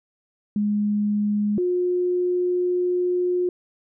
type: tone pair in turn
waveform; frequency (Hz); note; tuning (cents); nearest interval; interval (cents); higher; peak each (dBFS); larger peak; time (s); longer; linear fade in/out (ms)
sine; 207.7 / 358.6; G#3 / F4; 0 / +46; major sixth; 946; second; -19; neither; 0.56-1.58 / 1.58-3.49; second; 2
effects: none